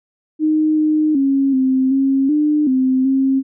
sine tone with pitch steps, 309.6 / 307.5 / 273.3 / 261.7 / 270.4 / 300.2 / 259.9 / 267.7 Hz, D#4 / D#4 / C#4 / C4 / C#4 / D4 / C4 / C4, -9 / -20 / -24 / 0 / -43 / +38 / -11 / +40 cents, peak -12 dBFS, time 0.39-3.43 s, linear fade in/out 50 ms, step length 380 ms, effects none

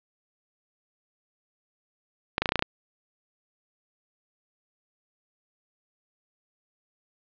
clicks, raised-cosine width 0.3 ms, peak -7 dBFS, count 8, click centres 2.381 / 2.42 / 2.458 / 2.491 / 2.521 / 2.557 / 2.593 / 2.624 s, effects resampled to 11025 Hz + 7-bit

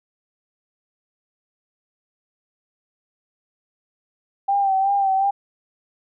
sine tone with vibrato, 784 Hz, G5, in tune, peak -16 dBFS, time 4.48-5.31 s, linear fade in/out 10 ms, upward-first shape sine, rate 2.7 Hz, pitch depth 44 cents each way, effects none

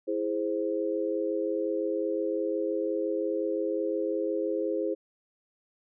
sine chord, E augmented, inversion none, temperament equal, 329.6 / 415.3 / 523.3 Hz, E4 / G#4 / B#4, 0 / 0 / 0 cents, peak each -31 dBFS, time 0.07-4.95 s, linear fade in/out 20 ms, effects none

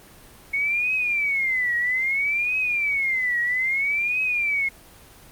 sine tone with vibrato, 2200 Hz, C#7, 14 cents flat, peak -20 dBFS, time 0.53-4.69 s, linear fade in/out 10 ms, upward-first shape triangle, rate 0.61 Hz, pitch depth 260 cents each way, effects pink hiss -48 dBFS RMS until 5.31 s + Opus 24 kbps

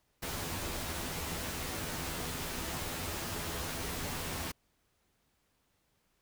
pink noise with comb filter, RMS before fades -38 dBFS, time 0.22-4.52 s, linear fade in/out 10 ms, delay 12 ms, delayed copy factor +0.6, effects pink hiss -75 dBFS RMS until 6.21 s

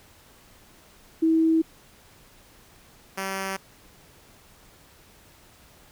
sine / 5% pulse tone pair in turn, 323.2 / 192.73 Hz, E4 / G3, -34 / -29 cents, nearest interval major sixth, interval 895 cents, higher first, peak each -17 dBFS, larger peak neither, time 1.22-1.62 / 3.17-3.57 s, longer neither, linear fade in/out 10 ms, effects pink hiss -54 dBFS RMS until 5.91 s

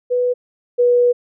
sine tone pair in turn, 493.9 / 487.1 Hz, B4 / B4, 0 / -24 cents, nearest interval unison, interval 24 cents, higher first, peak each -14 / -10 dBFS, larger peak second, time 0.1-0.34 / 0.78-1.13 s, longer second, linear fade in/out 20 ms, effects none

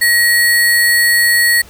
sine tone with sample-and-hold, 1902 Hz, A#6, 34 cents sharp, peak -8 dBFS, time 0.01-1.62 s, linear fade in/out 10 ms, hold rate 6300 Hz, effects added 60 Hz sine -42 dBFS peak until 1.69 s + pink hiss -41 dBFS RMS until 1.69 s

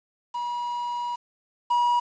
triangle tone pair in turn, 964 / 964 Hz, B5 / B5, -42 / -42 cents, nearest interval unison, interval 0 cents, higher neither, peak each -25 / -17 dBFS, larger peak second, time 0.34-1.16 / 1.7-2 s, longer first, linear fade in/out 10 ms, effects resampled to 16000 Hz + 8-bit

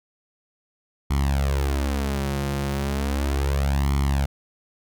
sawtooth tone with flanger, 69.3 Hz, C#2, in tune, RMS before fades -23 dBFS, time 1.1-4.26 s, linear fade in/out 10 ms, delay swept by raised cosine 0.92 to 5.72 ms, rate 0.35 Hz, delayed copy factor +0.85, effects none

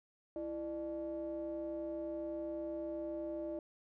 triangle ring-modulated tone, 134.2 Hz, C3, 44 cents sharp, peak -33 dBFS, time 0.36-3.59 s, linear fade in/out 2 ms, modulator 466 Hz, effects none

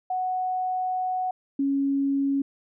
sine tone pair in turn, 740 / 276.7 Hz, F#5 / C#4, 0 / -3 cents, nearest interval octave + perfect fourth, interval 1703 cents, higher first, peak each -24 / -21 dBFS, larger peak second, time 0.1-1.31 / 1.59-2.42 s, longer first, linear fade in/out 5 ms, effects none

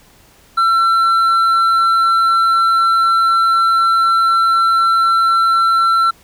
sine tone with hard clipping, 1348 Hz, E6, 38 cents sharp, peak -11 dBFS, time 0.57-6.11 s, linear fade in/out 10 ms, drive 4 dB, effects pink hiss -48 dBFS RMS until 6.23 s

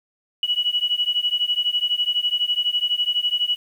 sine beating tone pair, 2928 / 2940 Hz, F#7 / F#7, -19 / -12 cents, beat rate 12 Hz, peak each -22 dBFS, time 0.43-3.56 s, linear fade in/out 2 ms, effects 8-bit

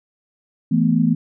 sine chord, E suspended fourth, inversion none, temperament equal, 164.81 / 220 / 246.9 Hz, E3 / A3 / B3, 0 / 0 / 0 cents, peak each -18 dBFS, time 0.71-1.15 s, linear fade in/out 10 ms, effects none

